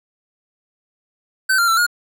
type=tone with pitch steps; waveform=square; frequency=1534 / 1389 / 1339 / 1432 Hz; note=G6 / F6 / E6 / F6; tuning=-38 / -10 / +27 / +43 cents; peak=-14 dBFS; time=1.49-1.866 s; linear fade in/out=10 ms; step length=94 ms; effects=none